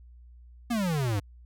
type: exponential sweep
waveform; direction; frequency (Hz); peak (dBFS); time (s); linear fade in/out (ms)
square; down; 246.9 to 95.8; -26; 0.7-1.2; 10
effects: added 60 Hz sine -48 dBFS peak until 1.45 s